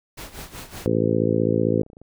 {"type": "noise with tremolo", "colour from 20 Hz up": "pink", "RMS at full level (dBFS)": -35, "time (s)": [0.17, 0.87], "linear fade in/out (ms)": 10, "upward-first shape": "sine", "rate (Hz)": 5.3, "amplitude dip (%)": 75}
{"type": "harmonic tone", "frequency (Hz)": 55.6, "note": "A1", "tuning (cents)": 19, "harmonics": [2, 3, 4, 5, 6, 7, 8, 9], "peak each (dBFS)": [-26, -26, -26, -26, -26, -26, -26, -26], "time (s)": [0.86, 1.82], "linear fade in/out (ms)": 0}
{"type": "clicks", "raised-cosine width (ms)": 2, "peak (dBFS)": -32, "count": 9, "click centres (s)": [1.686, 1.728, 1.792, 1.833, 1.864, 1.901, 1.932, 1.969, 2.016]}
{"effects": []}